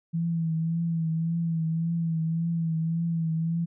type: tone with vibrato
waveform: sine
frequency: 164.6 Hz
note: E3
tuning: 2 cents flat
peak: -24 dBFS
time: 0.13-3.66 s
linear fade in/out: 20 ms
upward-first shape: triangle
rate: 1.8 Hz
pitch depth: 47 cents each way
effects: none